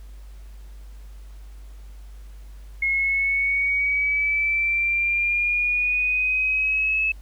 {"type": "exponential sweep", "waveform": "sine", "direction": "up", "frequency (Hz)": [2163, 2600], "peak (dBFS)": -19, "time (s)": [2.82, 7.12], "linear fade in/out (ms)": 5, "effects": ["added 50 Hz sine -38 dBFS peak until 7.21 s", "pink hiss -57 dBFS RMS until 7.21 s"]}